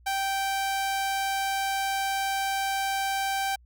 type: tone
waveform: sawtooth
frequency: 781 Hz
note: G5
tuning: 7 cents flat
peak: -22 dBFS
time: 0.06-3.56 s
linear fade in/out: 10 ms
effects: added 60 Hz sine -53 dBFS peak until 3.65 s